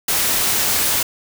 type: noise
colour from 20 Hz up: white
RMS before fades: -18 dBFS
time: 0.08-1.03 s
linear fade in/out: 5 ms
effects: none